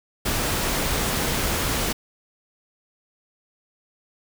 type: noise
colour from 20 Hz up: pink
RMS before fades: -24 dBFS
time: 0.25-1.93 s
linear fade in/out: 10 ms
effects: none